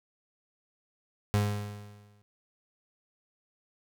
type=tone with exponential decay; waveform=35% pulse; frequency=103.2 Hz; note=G#2; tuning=10 cents flat; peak=-20 dBFS; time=1.34-2.22 s; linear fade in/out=0 ms; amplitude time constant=190 ms; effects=none